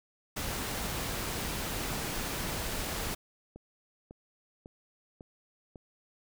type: noise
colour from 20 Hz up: pink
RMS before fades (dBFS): -35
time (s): 0.36-3.15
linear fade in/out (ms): 10
type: click train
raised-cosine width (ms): 2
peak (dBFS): -33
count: 5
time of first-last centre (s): 3.56-5.758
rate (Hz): 1.82
effects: none